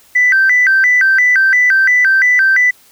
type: tone with vibrato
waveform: sine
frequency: 1760 Hz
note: A6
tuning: in tune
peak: -6 dBFS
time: 0.15-2.71 s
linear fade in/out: 10 ms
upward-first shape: square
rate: 2.9 Hz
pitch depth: 210 cents each way
effects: tanh soft clip ceiling -3 dBFS + white hiss -47 dBFS RMS until 2.91 s